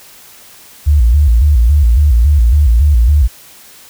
sine tone with vibrato, 65.2 Hz, C2, 5 cents flat, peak -5 dBFS, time 0.86-3.28 s, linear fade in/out 20 ms, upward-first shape square, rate 3.6 Hz, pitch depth 210 cents each way, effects white hiss -39 dBFS RMS until 3.89 s

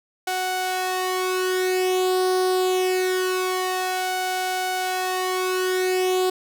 sawtooth tone with flanger, 370 Hz, F#4, in tune, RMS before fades -23 dBFS, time 0.27-6.3 s, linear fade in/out 5 ms, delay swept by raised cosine 1.3 to 2.5 ms, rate 0.24 Hz, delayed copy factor +0.65, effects none

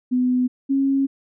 sine tone pair in turn, 250.9 / 272.8 Hz, B3 / C#4, +28 / -28 cents, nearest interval minor second, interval 144 cents, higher second, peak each -16 dBFS, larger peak neither, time 0.11-0.48 / 0.69-1.07 s, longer second, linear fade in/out 20 ms, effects none

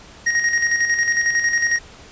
square tone with tremolo, 1875 Hz, A#6, 10 cents sharp, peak -15 dBFS, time 0.26-1.79 s, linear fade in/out 10 ms, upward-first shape square, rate 11 Hz, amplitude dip 50%, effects pink hiss -43 dBFS RMS until 2.11 s + resampled to 16000 Hz

